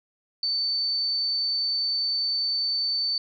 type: tone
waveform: sine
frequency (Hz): 4535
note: C#8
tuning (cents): +39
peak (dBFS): -23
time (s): 0.43-3.18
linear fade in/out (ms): 2
effects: none